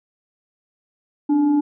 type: tone with frequency modulation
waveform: sine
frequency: 293.7 Hz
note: D4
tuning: in tune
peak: -14 dBFS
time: 1.29-1.61 s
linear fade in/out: 10 ms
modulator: 560 Hz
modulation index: 0.33
effects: none